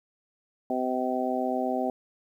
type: harmonic tone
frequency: 127.8 Hz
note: C3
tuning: 40 cents flat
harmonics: 2 / 3 / 4 / 5 / 6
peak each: -30 / -34 / -34 / -31 / -31 dBFS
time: 0.7-1.9 s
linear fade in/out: 2 ms
effects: 10-bit